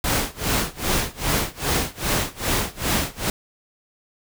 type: noise with tremolo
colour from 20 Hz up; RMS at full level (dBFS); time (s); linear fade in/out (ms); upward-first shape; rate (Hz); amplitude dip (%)
pink; -20; 0.04-3.3; 2; sine; 2.5; 95
effects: none